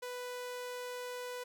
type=tone; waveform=sawtooth; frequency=495 Hz; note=B4; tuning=4 cents sharp; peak=-36 dBFS; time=0.02-1.44 s; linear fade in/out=10 ms; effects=none